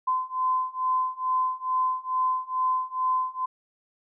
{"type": "beating tone pair", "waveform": "sine", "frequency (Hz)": [1025, 1027.3], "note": ["C6", "C6"], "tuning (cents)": [-36, -32], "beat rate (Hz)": 2.3, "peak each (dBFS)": [-27, -26], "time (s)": [0.07, 3.46], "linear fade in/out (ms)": 10, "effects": []}